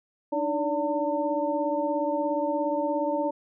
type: tone cluster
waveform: sine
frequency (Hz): 294.7 / 311.7 / 577 / 903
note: D4 / D#4 / D5 / A5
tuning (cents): +6 / +3 / -31 / +45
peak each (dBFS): -31 / -32 / -27 / -30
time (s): 0.32-3.31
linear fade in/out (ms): 10
effects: none